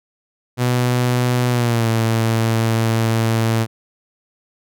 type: tone with pitch glide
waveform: sawtooth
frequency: 123.47 to 113.22 Hz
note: B2 to A2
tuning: 0 to +50 cents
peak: -11 dBFS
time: 0.57-3.67 s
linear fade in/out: 50 ms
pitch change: -150 cents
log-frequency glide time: 1.49-1.89 s
effects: none